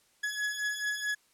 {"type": "beating tone pair", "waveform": "40% pulse", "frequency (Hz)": [1686, 1690.6], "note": ["G#6", "G#6"], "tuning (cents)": [26, 30], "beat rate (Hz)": 4.6, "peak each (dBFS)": [-35, -32], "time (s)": [0.23, 1.15], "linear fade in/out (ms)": 10, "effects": ["white hiss -67 dBFS RMS until 1.33 s", "low-pass 11000 Hz 12 dB/octave"]}